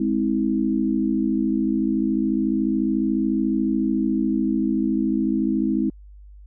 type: chord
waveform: sine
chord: Ab augmented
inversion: none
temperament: equal with one note detuned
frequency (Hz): 207.7 / 261.6 / 321.9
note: Ab3 / C4 / E4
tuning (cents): 0 / 0 / -41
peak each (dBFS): -23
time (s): 0-5.9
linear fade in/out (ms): 5
effects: added 50 Hz sine -41 dBFS peak until 6.46 s

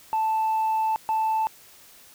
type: tone bursts at uneven times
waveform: sine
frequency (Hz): 880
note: A5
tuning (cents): 0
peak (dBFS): -19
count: 2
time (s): 0.13-0.96 / 1.09-1.47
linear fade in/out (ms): 0
effects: tanh soft clip ceiling -19 dBFS + white hiss -51 dBFS RMS until 2.14 s

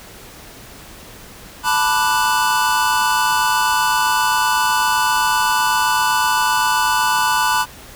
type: chord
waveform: square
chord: B minor seventh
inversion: third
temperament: equal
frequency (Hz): 880 / 987.8 / 1174.7 / 1480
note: A5 / B5 / D6 / F#6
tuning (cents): 0 / 0 / 0 / 0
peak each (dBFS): -21 / -19 / -24 / -21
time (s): 1.63-7.66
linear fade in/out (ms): 50
effects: pink hiss -39 dBFS RMS until 7.95 s

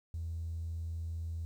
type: tone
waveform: triangle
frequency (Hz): 82.41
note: E2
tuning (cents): 0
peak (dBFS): -32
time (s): 0.14-1.45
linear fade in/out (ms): 0
effects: tanh soft clip ceiling -33 dBFS + 11-bit

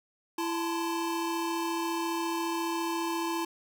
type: tone cluster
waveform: square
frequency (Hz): 334.5 / 878 / 1038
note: E4 / A5 / C6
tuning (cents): +25 / -4 / -14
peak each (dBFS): -32 / -36 / -38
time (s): 0.38-3.45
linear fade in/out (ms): 5
effects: none

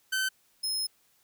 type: tone pair in turn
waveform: sawtooth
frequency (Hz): 1534 / 5160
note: G6 / E8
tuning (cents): -38 / -38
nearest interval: octave + major sixth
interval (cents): 2100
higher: second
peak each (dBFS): -23 / -26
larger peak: first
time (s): 0.12-0.29 / 0.63-0.87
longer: second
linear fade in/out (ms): 10
effects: white hiss -67 dBFS RMS until 1.23 s

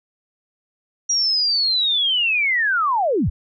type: linear sweep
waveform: sine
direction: down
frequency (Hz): 5750 to 41.08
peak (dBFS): -16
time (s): 1.09-3.3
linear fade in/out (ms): 10
effects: none

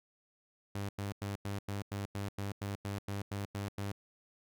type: tone bursts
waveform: sawtooth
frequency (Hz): 100.2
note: G2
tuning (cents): +38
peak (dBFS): -32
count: 14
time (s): 0.75-3.919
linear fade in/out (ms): 5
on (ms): 140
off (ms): 93
effects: none

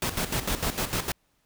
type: noise with tremolo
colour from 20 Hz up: pink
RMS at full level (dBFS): -27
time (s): 0.02-1.12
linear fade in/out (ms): 2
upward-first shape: square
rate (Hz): 6.6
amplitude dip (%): 70
effects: pink hiss -70 dBFS RMS until 1.45 s

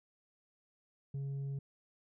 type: tone with tanh clipping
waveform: sine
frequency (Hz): 138.3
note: C#3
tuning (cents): -4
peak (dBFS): -37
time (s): 1.14-1.59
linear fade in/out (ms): 5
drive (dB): 3
effects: none

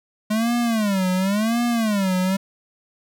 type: tone with vibrato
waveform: square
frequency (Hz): 209.6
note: G#3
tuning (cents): +16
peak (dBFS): -19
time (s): 0.3-2.37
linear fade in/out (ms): 10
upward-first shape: sine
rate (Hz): 0.93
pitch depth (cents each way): 230
effects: none

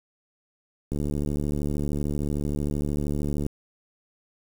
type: click train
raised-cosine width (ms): 3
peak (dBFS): -16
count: 187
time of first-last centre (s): 0.92-3.464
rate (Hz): 73.1
effects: 7-bit

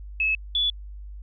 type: tone pair in turn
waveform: sine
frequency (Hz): 2592 / 3436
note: E7 / A7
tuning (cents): -30 / -42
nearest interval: perfect fourth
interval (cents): 488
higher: second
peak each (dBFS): -20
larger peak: neither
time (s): 0.2-0.35 / 0.55-0.7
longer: neither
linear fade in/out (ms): 2
effects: added 50 Hz sine -36 dBFS peak until 1.22 s

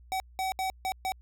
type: tone bursts at uneven times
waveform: square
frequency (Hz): 759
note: F#5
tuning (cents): +44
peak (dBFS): -29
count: 5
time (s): 0.12-0.2 / 0.39-0.52 / 0.59-0.7 / 0.85-0.92 / 1.05-1.12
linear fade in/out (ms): 0
effects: added 60 Hz sine -51 dBFS peak until 1.21 s

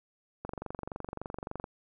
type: click train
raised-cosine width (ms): 1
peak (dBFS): -23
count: 29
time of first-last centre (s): 0.45-1.641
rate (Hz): 23.5
effects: none

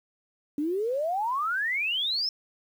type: exponential sweep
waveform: sine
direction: up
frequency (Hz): 282.6 to 5390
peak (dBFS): -25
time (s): 0.58-2.29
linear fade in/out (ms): 2
effects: 9-bit

